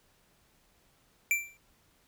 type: tone with exponential decay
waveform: square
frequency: 2349 Hz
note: D7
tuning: in tune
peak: -22 dBFS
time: 1.31-1.57 s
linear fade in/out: 1 ms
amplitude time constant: 55 ms
effects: pink hiss -67 dBFS RMS until 2.07 s

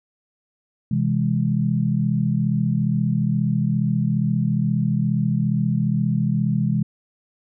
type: tone cluster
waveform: sine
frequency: 128.9 / 163.6 / 205.9 Hz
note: C3 / E3 / G#3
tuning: -26 / -13 / -15 cents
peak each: -22 dBFS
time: 0.91-6.83 s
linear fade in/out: 5 ms
effects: none

